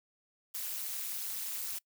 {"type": "noise with amplitude modulation", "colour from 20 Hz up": "blue", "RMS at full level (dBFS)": -34, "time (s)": [0.54, 1.79], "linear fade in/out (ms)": 10, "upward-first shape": "sine", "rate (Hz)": 211, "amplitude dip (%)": 100, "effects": ["noise-tail reverb RT60 0.1 s tail -24 dB re dry"]}